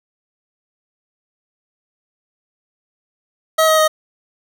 25% pulse tone with pitch steps, 638 / 631 / 624.1 Hz, D#5 / D#5 / D#5, +43 / +24 / +5 cents, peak -7 dBFS, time 3.58-3.88 s, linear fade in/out 10 ms, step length 100 ms, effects none

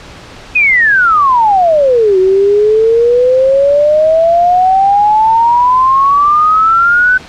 sine exponential two-way sweep, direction down then up, 2546 to 370.5 to 1520 Hz, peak -5 dBFS, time 0.55-7.18 s, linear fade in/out 10 ms, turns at 2.18 s, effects pink hiss -32 dBFS RMS until 7.28 s + low-pass 5000 Hz 12 dB/octave

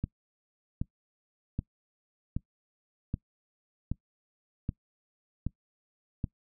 click train, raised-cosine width 5 ms, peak -18 dBFS, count 9, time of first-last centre 0.04-6.242 s, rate 1.29 Hz, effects noise-tail reverb RT60 0.1 s tail -22 dB re dry

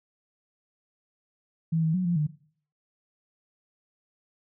sine tone with pitch steps, 162.6 / 159.9 / 183.5 / 173.4 / 151 Hz, E3 / D#3 / F#3 / F3 / D3, -23 / +48 / -14 / -12 / +48 cents, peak -22 dBFS, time 1.72-2.27 s, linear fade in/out 10 ms, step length 110 ms, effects noise-tail reverb RT60 0.5 s tail -18 dB re dry

